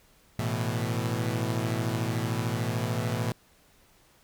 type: chord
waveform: sawtooth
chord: A suspended second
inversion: none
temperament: equal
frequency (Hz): 110 / 123.47 / 164.81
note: A2 / B2 / E3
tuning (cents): 0 / 0 / 0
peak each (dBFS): -26 / -27 / -31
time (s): 0.39-3.32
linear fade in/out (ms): 0
effects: pink hiss -61 dBFS RMS until 4.23 s